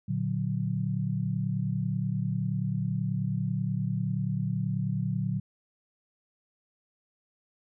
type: chord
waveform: sine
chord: Bb augmented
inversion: none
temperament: equal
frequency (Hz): 116.54 / 146.83 / 185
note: Bb2 / D3 / F#3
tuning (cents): 0 / 0 / 0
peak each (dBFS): -31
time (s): 0.08-5.4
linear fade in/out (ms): 10
effects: none